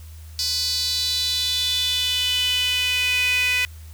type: tone with high-pass filter sweep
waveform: sawtooth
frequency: 498.1 Hz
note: B4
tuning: 15 cents sharp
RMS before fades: -22 dBFS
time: 0.39-3.65 s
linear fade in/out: 0 ms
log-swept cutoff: 4700 to 2300 Hz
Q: 6
effects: added 79 Hz sine -37 dBFS peak until 3.93 s + white hiss -51 dBFS RMS until 3.93 s